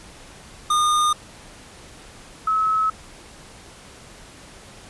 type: tone pair in turn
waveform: square / sine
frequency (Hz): 1219 / 1291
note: D#6 / E6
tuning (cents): -36 / -37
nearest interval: minor second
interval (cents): 99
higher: second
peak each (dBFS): -17 / -17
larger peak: neither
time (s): 0.7-1.13 / 2.47-2.9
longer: neither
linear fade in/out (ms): 5
effects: pink hiss -44 dBFS RMS until 4.89 s + resampled to 24000 Hz